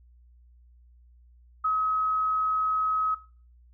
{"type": "tone", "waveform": "sine", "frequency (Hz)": 1275, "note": "D#6", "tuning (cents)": 42, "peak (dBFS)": -22, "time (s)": [1.64, 3.15], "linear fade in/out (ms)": 10, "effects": ["noise-tail reverb RT60 0.4 s tail -18 dB re dry", "added 60 Hz sine -53 dBFS peak until 3.73 s"]}